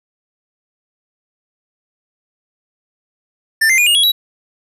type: tone with pitch steps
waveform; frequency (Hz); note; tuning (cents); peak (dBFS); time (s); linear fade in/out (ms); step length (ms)
square; 1785 / 2086 / 2438 / 2850 / 3331 / 3893; A6 / C7 / D#7 / F7 / G#7 / B7; +24 / -6 / -36 / +34 / +4 / -26; -10; 3.61-4.12; 10; 85
effects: resampled to 32000 Hz + 8-bit